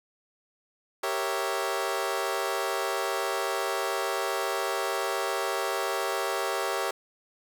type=chord; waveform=20% pulse; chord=G diminished seventh; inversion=none; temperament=equal; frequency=392 / 466.2 / 554.4 / 659.3 Hz; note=G4 / Bb4 / Db5 / Fb5; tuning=0 / 0 / 0 / 0 cents; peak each=-27 / -29 / -28 / -29 dBFS; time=1.03-6.91 s; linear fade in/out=5 ms; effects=none